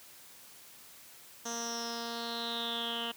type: tone with low-pass filter sweep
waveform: 10% pulse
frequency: 233.1 Hz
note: A#3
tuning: in tune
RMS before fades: -37 dBFS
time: 1.45-3.12 s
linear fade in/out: 10 ms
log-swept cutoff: 6400 to 2900 Hz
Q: 9.7
effects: white hiss -54 dBFS RMS until 3.16 s + high-pass 80 Hz 12 dB/octave